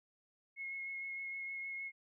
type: tone with vibrato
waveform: sine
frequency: 2169 Hz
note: C#7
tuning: 38 cents flat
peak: -40 dBFS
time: 0.56-1.92 s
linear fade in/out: 50 ms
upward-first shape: sine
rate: 6.5 Hz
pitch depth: 13 cents each way
effects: none